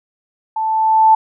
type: tone with level ramp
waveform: sine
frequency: 880 Hz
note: A5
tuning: in tune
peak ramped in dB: -17 to -5 dBFS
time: 0.56-1.15 s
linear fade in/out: 5 ms
effects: none